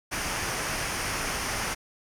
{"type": "noise with comb filter", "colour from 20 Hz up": "pink", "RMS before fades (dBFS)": -30, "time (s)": [0.11, 1.75], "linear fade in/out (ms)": 20, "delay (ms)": 0.26, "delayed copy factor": -0.5, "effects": ["low-pass 11000 Hz 12 dB/octave"]}